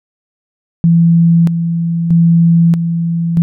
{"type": "tone with tremolo", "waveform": "sine", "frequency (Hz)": 167.9, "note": "E3", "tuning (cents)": 32, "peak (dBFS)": -5, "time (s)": [0.84, 3.42], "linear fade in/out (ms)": 0, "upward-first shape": "square", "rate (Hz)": 0.79, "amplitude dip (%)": 55, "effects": []}